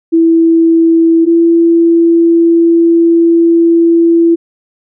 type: tone pair in turn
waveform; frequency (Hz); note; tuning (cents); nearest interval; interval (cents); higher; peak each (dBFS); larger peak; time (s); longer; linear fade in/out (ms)
sine; 329.6 / 335.2; E4 / E4; 0 / +29; unison; 29; second; -4; neither; 0.12-1.26 / 1.26-4.36; second; 20
effects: none